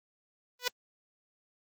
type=tone with exponential growth; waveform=5% pulse; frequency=493.9 Hz; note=B4; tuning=in tune; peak=-13 dBFS; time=0.59-0.68 s; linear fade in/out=5 ms; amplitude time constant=19 ms; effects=Opus 32 kbps